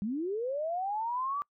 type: linear sweep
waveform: sine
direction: up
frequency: 190.4 to 1174.7 Hz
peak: -30 dBFS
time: 0.02-1.42 s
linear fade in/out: 0 ms
effects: noise-tail reverb RT60 0.1 s tail -25 dB re dry